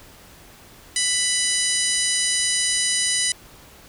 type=harmonic tone with a mistuned harmonic; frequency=991 Hz; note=B5; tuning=6 cents sharp; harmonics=2 / 3 / 4 / 5 / 6 / 7 / 8 / 9 / 10; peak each=-28 / -28 / -28 / -28 / -28 / -28 / -28 / -28 / -28 dBFS; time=0.96-3.32 s; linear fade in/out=2 ms; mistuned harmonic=8; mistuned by=+43 cents; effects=pink hiss -47 dBFS RMS until 3.88 s